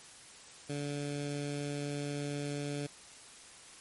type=tone with notch filter; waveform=15% pulse; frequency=144.3 Hz; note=D3; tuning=30 cents flat; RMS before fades=-37 dBFS; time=0.69-2.87 s; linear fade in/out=10 ms; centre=1100 Hz; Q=0.96; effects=white hiss -53 dBFS RMS until 3.8 s + MP3 48 kbps